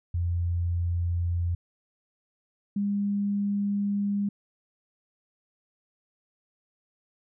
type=tone pair in turn; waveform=sine; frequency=86.5 / 202.2 Hz; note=F2 / G#3; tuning=-16 / -46 cents; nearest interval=octave + minor third; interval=1470 cents; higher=second; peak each=-24 dBFS; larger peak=neither; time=0.14-1.55 / 2.76-4.29 s; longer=second; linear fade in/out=5 ms; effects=none